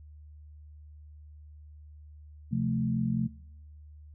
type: chord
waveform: sine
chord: F major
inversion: second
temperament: equal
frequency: 130.81 / 174.61 / 220 Hz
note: C3 / F3 / A3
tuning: 0 / 0 / 0 cents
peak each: -30 / -32 / -30 dBFS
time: 2.51-3.28 s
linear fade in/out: 20 ms
effects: noise-tail reverb RT60 0.9 s tail -25 dB re dry + added 75 Hz sine -47 dBFS peak until 4.14 s